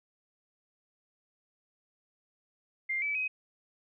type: tone with pitch steps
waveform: sine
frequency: 2100 / 2303 / 2526 Hz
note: C7 / D7 / D#7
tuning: +6 / -34 / +26 cents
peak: -29 dBFS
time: 2.89-3.28 s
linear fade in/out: 10 ms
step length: 130 ms
effects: none